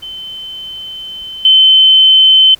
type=tone with level steps; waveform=sine; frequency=3070 Hz; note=G7; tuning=37 cents flat; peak=-23 / -3 dBFS; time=0.02-2.55 s; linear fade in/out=10 ms; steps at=1.45 s; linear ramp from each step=2 ms; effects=pink hiss -44 dBFS RMS until 2.59 s